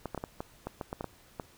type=clicks; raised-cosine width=1 ms; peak=-21 dBFS; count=11; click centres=0.057 / 0.147 / 0.177 / 0.239 / 0.405 / 0.67 / 0.812 / 0.929 / 1.009 / 1.043 / 1.398 s; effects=pink hiss -59 dBFS RMS until 1.57 s